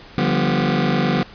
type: chord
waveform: sawtooth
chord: G dominant seventh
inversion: second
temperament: just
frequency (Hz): 147 / 176.4 / 196 / 245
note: D3 / F3 / G3 / B3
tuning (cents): +2 / +18 / 0 / -14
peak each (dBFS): -18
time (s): 0.18-1.23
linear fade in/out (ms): 0
effects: pink hiss -42 dBFS RMS until 1.34 s + resampled to 11025 Hz